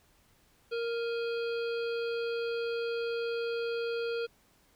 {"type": "harmonic tone with a mistuned harmonic", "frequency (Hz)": 466.2, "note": "A#4", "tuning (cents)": 0, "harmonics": [1, 3, 5, 7, 9, 10], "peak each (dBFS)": [-31, -41, -45, -48, -50, -51], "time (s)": [0.71, 4.27], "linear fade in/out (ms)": 20, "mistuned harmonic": 5, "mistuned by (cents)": 120, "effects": ["pink hiss -66 dBFS RMS until 4.75 s"]}